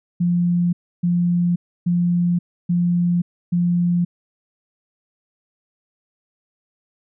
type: tone bursts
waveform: sine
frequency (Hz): 174.61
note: F3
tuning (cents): 0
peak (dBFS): -15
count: 5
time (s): 0.2-4.05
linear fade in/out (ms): 10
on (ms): 530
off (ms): 300
effects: none